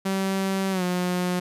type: tone with pitch glide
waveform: sawtooth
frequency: 192.7 to 179.8 Hz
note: G3 to F#3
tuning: -29 to -49 cents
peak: -19 dBFS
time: 0.05-1.4 s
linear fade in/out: 10 ms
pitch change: -120 cents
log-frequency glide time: 0.71-0.83 s
effects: resampled to 32000 Hz